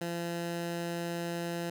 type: tone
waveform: 15% pulse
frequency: 170.9 Hz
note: F3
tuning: 37 cents flat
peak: -27 dBFS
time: 0.01-1.7 s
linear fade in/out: 5 ms
effects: none